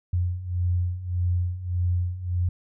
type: beating tone pair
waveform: sine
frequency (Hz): 87.8 / 89.5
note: F2 / F2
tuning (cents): +10 / +43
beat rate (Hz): 1.7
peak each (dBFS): -28 / -24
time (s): 0.13-2.49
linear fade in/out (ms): 5
effects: none